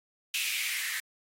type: noise with band-pass filter sweep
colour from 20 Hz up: violet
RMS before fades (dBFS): -33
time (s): 0.34-1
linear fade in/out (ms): 2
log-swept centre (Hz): 2700 to 1800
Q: 5.4
effects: AAC 48 kbps